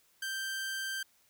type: tone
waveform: sawtooth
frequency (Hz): 1568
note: G6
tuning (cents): 0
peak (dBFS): -31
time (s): 0.22-1.03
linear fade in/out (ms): 5
effects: white hiss -68 dBFS RMS until 1.29 s